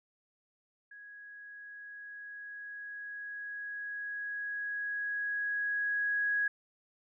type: tone with level ramp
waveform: sine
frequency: 1661.2 Hz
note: G#6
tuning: in tune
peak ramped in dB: -48 to -27 dBFS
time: 0.91-6.48 s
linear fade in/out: 5 ms
effects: none